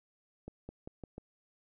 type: accelerating click train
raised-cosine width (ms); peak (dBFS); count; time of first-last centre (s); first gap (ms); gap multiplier
2; -30; 5; 0.48-1.181; 210; 0.88
effects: none